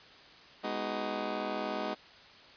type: chord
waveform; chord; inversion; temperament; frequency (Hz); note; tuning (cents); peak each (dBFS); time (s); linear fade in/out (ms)
15% pulse; G# minor seventh; none; just; 207.7 / 249.2 / 311.5 / 373.8; G#3 / B3 / D#4 / F#4; 0 / +16 / +2 / +18; -32 / -34 / -33 / -35; 0.63-1.95; 20
effects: white hiss -54 dBFS RMS until 2.56 s + resampled to 11025 Hz